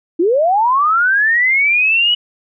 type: linear sweep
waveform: sine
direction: up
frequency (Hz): 312.6 to 2956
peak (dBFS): -10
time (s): 0.19-2.15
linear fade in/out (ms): 10
effects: none